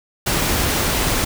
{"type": "noise", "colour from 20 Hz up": "pink", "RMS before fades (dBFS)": -19, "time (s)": [0.26, 1.25], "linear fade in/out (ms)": 10, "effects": []}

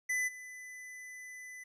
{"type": "tone with level steps", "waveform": "square", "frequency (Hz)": 2003, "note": "B6", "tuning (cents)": 24, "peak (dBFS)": [-31, -46], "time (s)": [0.09, 1.64], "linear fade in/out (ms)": 10, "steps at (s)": 0.27, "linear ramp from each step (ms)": 20, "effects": ["low-pass 12000 Hz 12 dB/octave", "12-bit"]}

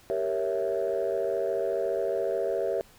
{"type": "chord", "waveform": "sine", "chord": "G diminished seventh", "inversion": "none", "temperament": "equal", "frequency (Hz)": [392, 466.2, 554.4, 659.3], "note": ["G4", "Bb4", "Db5", "Fb5"], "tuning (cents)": [0, 0, 0, 0], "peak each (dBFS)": -30, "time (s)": [0.1, 2.81], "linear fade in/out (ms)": 0, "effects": ["tanh soft clip ceiling -19 dBFS", "pink hiss -56 dBFS RMS until 2.98 s"]}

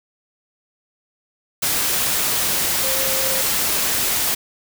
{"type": "tone in noise", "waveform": "sine", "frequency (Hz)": 530, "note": "C5", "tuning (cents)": 22, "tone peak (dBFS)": -27, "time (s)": [2.83, 3.42], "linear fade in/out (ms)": 10, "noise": "white", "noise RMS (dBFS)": -20, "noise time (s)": [1.62, 4.35], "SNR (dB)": -10, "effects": []}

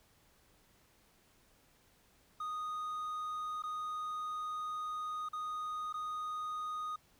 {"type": "tone with dropouts", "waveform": "triangle", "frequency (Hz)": 1240, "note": "D#6", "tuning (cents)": -6, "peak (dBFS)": -35, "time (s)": [2.4, 6.96], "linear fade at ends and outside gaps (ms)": 5, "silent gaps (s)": [[3.623, 3.636], [5.288, 5.331], [5.927, 5.94]], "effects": ["pink hiss -68 dBFS RMS until 7.19 s"]}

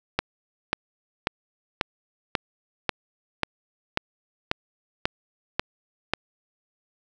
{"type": "click train", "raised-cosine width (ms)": 0.3, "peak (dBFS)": -5, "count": 12, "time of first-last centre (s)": [0.19, 6.136], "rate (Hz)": 1.85, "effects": []}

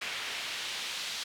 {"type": "noise with band-pass filter sweep", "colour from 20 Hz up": "pink", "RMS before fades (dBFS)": -37, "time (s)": [0.01, 1.24], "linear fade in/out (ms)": 10, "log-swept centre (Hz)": [2600, 4000], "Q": 1.3, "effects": []}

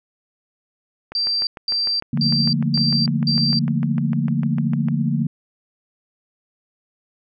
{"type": "click train", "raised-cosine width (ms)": 0.5, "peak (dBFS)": -19, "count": 26, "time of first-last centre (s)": [1.12, 4.885], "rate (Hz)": 6.64}
{"type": "tone bursts", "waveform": "sine", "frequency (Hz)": 4699, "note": "D8", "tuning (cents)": 0, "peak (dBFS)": -18, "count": 5, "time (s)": [1.15, 3.59], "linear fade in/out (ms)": 2, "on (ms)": 320, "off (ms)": 210}
{"type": "chord", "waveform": "sine", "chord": "Bb major seventh", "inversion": "first", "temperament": "just", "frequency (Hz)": [145.68, 174.81, 218.5, 233.1], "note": ["D3", "F3", "A3", "Bb3"], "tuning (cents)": [-14, 2, -12, 0], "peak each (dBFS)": [-21, -24, -25, -23], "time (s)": [2.13, 5.27], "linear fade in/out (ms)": 5}
{"effects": []}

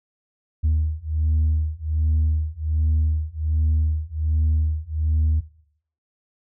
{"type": "beating tone pair", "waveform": "sine", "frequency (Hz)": [77.1, 78.4], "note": ["D#2", "D#2"], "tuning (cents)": [-15, 14], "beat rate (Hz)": 1.3, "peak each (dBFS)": [-20, -20], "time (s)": [0.63, 5.41], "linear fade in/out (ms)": 20, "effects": ["noise-tail reverb RT60 0.6 s tail -17 dB re dry", "tanh soft clip ceiling -14 dBFS"]}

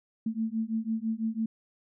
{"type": "beating tone pair", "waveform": "sine", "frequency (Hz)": [220, 226], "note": ["A3", "A3"], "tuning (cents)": [0, 47], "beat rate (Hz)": 6, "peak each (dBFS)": -31, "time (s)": [0.26, 1.46], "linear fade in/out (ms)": 5, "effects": []}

